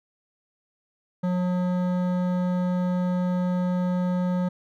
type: tone with hard clipping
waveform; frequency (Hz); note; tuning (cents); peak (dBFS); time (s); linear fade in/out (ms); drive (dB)
triangle; 180.4; F#3; -44; -24; 1.23-4.49; 10; 17
effects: none